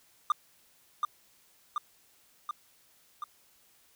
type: tone with echo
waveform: triangle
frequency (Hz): 1200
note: D6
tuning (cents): +37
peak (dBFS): -20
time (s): 0.3-0.32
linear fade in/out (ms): 2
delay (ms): 730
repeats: 4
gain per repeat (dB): -3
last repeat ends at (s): 3.24
effects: white hiss -64 dBFS RMS until 3.95 s